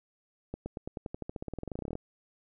accelerating click train, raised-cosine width 2 ms, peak -23 dBFS, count 25, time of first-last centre 0.54-1.954 s, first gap 120 ms, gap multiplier 0.93, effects none

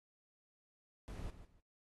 brown noise with echo, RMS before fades -45 dBFS, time 1.08-1.3 s, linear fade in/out 0 ms, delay 150 ms, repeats 2, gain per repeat -12 dB, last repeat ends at 1.6 s, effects noise-tail reverb RT60 0.2 s tail -26 dB re dry + AAC 32 kbps

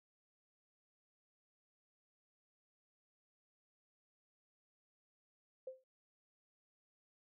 sine tone with exponential decay, 520 Hz, C5, 11 cents flat, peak -40 dBFS, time 5.67-5.84 s, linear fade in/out 5 ms, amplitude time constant 36 ms, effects none

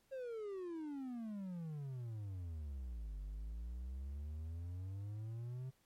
triangle exponential two-way sweep, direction down then up, 545 to 48.3 to 132.3 Hz, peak -40 dBFS, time 0.11-5.71 s, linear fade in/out 20 ms, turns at 3.19 s, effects pink hiss -75 dBFS RMS until 5.85 s + MP3 64 kbps

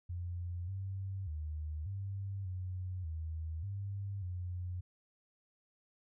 sine tone with pitch steps, 87.8 / 96.4 / 76.9 / 98.1 / 91.8 / 80 / 99.3 / 89.8 Hz, F2 / G2 / D#2 / G2 / F#2 / D#2 / G2 / F2, +10 / -28 / -20 / +2 / -13 / +49 / +23 / +49 cents, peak -37 dBFS, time 0.09-4.81 s, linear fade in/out 10 ms, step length 590 ms, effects none

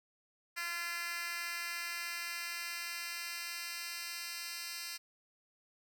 10% pulse tone with high-pass filter sweep, 343.3 Hz, F4, 30 cents flat, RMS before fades -41 dBFS, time 0.56-4.98 s, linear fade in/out 20 ms, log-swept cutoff 1900 to 3400 Hz, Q 1.3, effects none

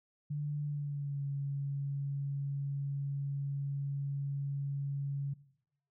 sine tone with pitch glide, 146.83 to 140.04 Hz, D3 to C#3, 0 to +18 cents, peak -33 dBFS, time 0.3-5.34 s, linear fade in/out 10 ms, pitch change -82 cents, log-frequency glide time 0.64-1.24 s, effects noise-tail reverb RT60 0.8 s tail -19 dB re dry

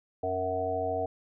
harmonic tone, 93 Hz, F#2, 9 cents sharp, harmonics 1 / 3 / 5 / 7 / 8, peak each -39 / -40 / -33 / -32 / -33 dBFS, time 0.23-1.06 s, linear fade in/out 5 ms, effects none

